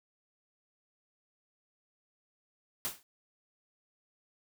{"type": "noise with exponential decay", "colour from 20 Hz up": "white", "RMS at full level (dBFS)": -31, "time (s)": [2.85, 3.03], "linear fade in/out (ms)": 0, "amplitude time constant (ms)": 39, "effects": []}